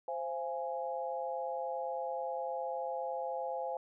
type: chord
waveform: sine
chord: F minor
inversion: second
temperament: equal with one note detuned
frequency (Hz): 523.3 / 680.9 / 830.6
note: C5 / F5 / Ab5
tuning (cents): 0 / -44 / 0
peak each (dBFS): -38 / -40 / -39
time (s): 0.08-3.77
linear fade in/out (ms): 2
effects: none